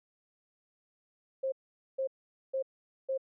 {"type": "tone bursts", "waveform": "sine", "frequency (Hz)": 532, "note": "C5", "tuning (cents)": 29, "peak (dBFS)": -29, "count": 4, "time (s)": [1.43, 3.178], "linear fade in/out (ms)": 10, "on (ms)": 92, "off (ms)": 460, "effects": []}